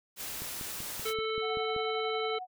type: noise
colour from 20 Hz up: white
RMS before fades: -39 dBFS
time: 0.16-1.14 s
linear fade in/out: 50 ms
type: click train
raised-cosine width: 3 ms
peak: -31 dBFS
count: 8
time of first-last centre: 0.42-1.764 s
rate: 5.21 Hz
type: harmonic tone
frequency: 440 Hz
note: A4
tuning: in tune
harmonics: 1 / 3 / 5 / 7 / 9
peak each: -32 / -37 / -40 / -41 / -42 dBFS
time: 1.05-2.39 s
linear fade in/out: 10 ms
type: tone with tremolo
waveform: sine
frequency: 737 Hz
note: F#5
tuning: 7 cents flat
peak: -35 dBFS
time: 1.41-2.47 s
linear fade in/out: 50 ms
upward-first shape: sine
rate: 11 Hz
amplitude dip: 55%
effects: none